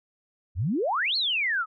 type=exponential two-way sweep; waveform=sine; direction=up then down; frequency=73.42 to 4435 to 1237 Hz; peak=-23 dBFS; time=0.55-1.66 s; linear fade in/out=50 ms; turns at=1.16 s; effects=none